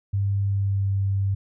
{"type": "tone with pitch glide", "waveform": "sine", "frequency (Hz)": [99.4, 98.09], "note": ["G2", "G2"], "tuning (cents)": [25, 2], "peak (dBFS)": -20, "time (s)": [0.13, 1.35], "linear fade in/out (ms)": 10, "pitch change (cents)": -23, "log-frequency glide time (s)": [0.46, 0.9], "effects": []}